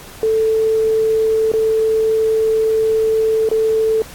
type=tone with dropouts; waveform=sine; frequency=441.4 Hz; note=A4; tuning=5 cents sharp; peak=-12 dBFS; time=0.23-4.02 s; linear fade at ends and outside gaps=1 ms; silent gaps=1.517-1.537 / 3.489-3.514 s; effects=pink hiss -37 dBFS RMS until 4.14 s + AAC 64 kbps